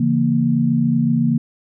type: chord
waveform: sine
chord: A# diminished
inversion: first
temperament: just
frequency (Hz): 139.85 / 167.82 / 233.1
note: C#3 / E3 / A#3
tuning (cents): +16 / +31 / 0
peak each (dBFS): -20 / -20 / -16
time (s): 0-1.38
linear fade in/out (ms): 5
effects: none